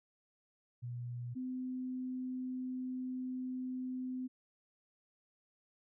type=tone pair in turn; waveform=sine; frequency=121.2 / 255.3 Hz; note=B2 / C4; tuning=-32 / -42 cents; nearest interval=octave + minor second; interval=1290 cents; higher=second; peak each=-39 / -37 dBFS; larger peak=second; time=0.82-1.35 / 1.35-4.28 s; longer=second; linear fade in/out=20 ms; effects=none